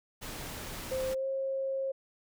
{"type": "noise", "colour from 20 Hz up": "pink", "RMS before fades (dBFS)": -41, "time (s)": [0.21, 1.15], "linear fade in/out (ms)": 20}
{"type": "tone with pitch glide", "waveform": "sine", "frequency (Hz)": [523.3, 537.4], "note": ["C5", "C5"], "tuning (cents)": [0, 46], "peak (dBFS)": -30, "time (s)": [0.91, 1.92], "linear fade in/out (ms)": 10, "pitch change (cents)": 46, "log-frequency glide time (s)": [1.1, 1.26]}
{"effects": []}